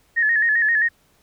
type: tone with vibrato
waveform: sine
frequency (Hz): 1789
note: A6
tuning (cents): +28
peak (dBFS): -15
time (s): 0.16-0.89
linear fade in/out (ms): 20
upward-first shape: square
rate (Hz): 7.6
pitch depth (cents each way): 67
effects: pink hiss -60 dBFS RMS until 1.22 s